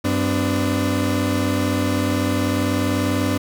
35% pulse tone cluster, 96 / 254 / 294.3 Hz, G2 / B3 / D4, -36 / +49 / +4 cents, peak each -21 dBFS, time 0.04-3.38 s, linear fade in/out 10 ms, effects none

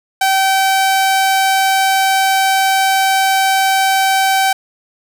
sawtooth tone, 771 Hz, G5, 29 cents flat, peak -7 dBFS, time 0.21-4.53 s, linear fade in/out 5 ms, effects none

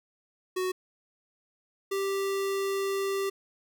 square tone pair in turn, 370 / 392 Hz, F#4 / G4, 0 / 0 cents, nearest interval minor second, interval 100 cents, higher second, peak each -28 dBFS, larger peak neither, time 0.56-0.72 / 1.91-3.3 s, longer second, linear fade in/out 10 ms, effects none

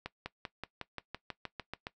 accelerating click train, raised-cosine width 0.3 ms, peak -22 dBFS, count 12, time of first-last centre 0.06-1.869 s, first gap 200 ms, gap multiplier 0.96, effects noise-tail reverb RT60 0.1 s tail -18 dB re dry

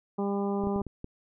harmonic tone, 200 Hz, G3, 35 cents sharp, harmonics 1 / 2 / 3 / 4 / 5 / 6, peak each -29 / -31 / -40 / -37 / -41 / -45 dBFS, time 0.18-0.82 s, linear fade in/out 10 ms
clicks, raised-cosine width 3 ms, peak -24 dBFS, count 6, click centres 0.638 / 0.671 / 0.761 / 0.816 / 0.867 / 1.044 s
effects none

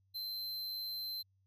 square tone, 4099 Hz, C8, 36 cents flat, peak -39 dBFS, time 0.14-1.23 s, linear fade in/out 20 ms, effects added 96 Hz sine -70 dBFS peak until 1.46 s

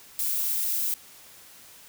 violet noise, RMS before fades -27 dBFS, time 0.19-0.94 s, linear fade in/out 0 ms, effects white hiss -50 dBFS RMS until 1.88 s

